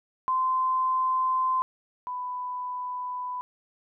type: tone pair in turn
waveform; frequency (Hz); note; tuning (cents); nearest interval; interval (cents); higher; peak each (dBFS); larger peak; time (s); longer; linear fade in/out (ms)
sine; 1034 / 996; C6 / B5; -21 / +14; minor second; 65; first; -22 / -30; first; 0.28-1.62 / 2.07-3.41; neither; 0
effects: none